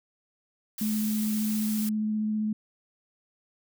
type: noise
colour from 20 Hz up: blue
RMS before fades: -36 dBFS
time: 0.78-1.89 s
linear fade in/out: 2 ms
type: tone with vibrato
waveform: sine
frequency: 214.5 Hz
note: A3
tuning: 44 cents flat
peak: -25 dBFS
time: 0.81-2.53 s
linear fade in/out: 5 ms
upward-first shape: sine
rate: 15 Hz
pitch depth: 11 cents each way
effects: none